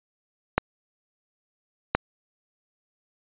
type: clicks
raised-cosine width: 0.5 ms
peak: -3 dBFS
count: 2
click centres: 0.58 / 1.95 s
effects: resampled to 8000 Hz